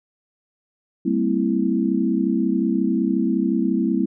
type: chord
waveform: sine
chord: C dominant seventh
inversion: second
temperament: equal with one note detuned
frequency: 196 / 227.1 / 261.6 / 329.6 Hz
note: G3 / Bb3 / C4 / E4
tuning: 0 / -45 / 0 / 0 cents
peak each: -23 dBFS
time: 1.05-4.06 s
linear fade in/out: 10 ms
effects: none